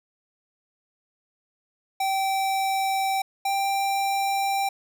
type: tone pair in turn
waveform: square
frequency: 775 / 786.7 Hz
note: G5 / G5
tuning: -20 / +6 cents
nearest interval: unison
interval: 26 cents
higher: second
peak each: -23 dBFS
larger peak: neither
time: 2-3.22 / 3.45-4.69 s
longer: second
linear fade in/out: 5 ms
effects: none